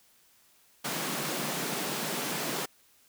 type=high-pass noise; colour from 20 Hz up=pink; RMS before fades=-33 dBFS; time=0.84-2.66 s; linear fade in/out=10 ms; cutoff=140 Hz; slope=96 dB/octave; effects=white hiss -63 dBFS RMS until 3.08 s